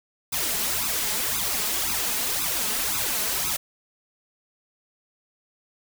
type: noise with flanger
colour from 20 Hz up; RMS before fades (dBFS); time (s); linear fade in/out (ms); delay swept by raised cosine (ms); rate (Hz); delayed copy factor
white; -26; 0.32-3.57; 10; 0.79 to 4.79; 1.9; +0.9
effects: none